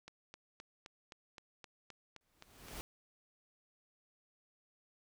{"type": "click train", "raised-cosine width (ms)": 0.2, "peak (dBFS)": -33, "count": 11, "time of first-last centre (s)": [0.08, 2.684], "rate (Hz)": 3.84}
{"type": "noise with exponential growth", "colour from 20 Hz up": "pink", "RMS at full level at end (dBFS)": -44, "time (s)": [2.21, 2.81], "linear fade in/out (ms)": 0, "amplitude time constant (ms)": 130}
{"effects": []}